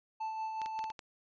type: tone with tremolo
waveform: triangle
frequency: 880 Hz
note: A5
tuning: in tune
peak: -32 dBFS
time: 0.2-0.92 s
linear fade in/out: 10 ms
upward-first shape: sine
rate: 5.4 Hz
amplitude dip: 35%
type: clicks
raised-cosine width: 0.2 ms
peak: -27 dBFS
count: 6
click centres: 0.617 / 0.66 / 0.791 / 0.841 / 0.902 / 0.992 s
effects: resampled to 16000 Hz